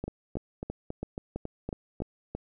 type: two click trains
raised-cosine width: 2 ms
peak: -20 / -21 dBFS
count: 8 / 8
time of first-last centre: 0.04-2.35 / 0.08-2.003 s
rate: 3.03 / 3.64 Hz
effects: none